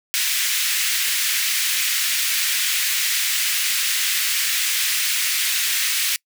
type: high-pass noise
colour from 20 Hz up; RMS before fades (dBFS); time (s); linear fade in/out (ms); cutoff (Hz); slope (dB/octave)
pink; -21; 0.14-6.16; 0; 1900; 24
effects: noise-tail reverb RT60 0.1 s tail -26 dB re dry